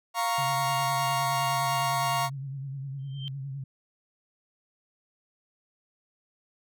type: chord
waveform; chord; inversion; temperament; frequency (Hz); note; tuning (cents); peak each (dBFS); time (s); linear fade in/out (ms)
40% pulse; Bb minor; second; equal; 698.5 / 932.3 / 1108.7; F5 / Bb5 / Db6; 0 / 0 / 0; -29; 0.14-2.3; 50
type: tone with vibrato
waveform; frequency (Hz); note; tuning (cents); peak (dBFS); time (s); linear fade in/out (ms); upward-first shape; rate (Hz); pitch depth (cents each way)
sine; 136.6; C#3; -25; -33; 0.38-3.64; 5; triangle; 9.8; 74
type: tone with exponential growth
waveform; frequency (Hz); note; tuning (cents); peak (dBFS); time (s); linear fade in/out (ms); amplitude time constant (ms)
sine; 3136; G7; 0; -33; 2.99-3.28; 0; 61
effects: none